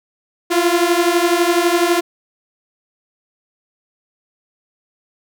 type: beating tone pair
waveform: sawtooth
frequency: 340 / 352 Hz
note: F4 / F4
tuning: -46 / +14 cents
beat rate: 12 Hz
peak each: -12 dBFS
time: 0.5-2.01 s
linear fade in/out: 20 ms
effects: none